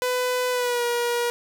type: tone with pitch glide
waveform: sawtooth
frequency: 500 to 478.2 Hz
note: B4 to A#4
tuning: +21 to +44 cents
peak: -18 dBFS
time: 0.02-1.3 s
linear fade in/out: 0 ms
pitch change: -77 cents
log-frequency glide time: 0.51-0.84 s
effects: none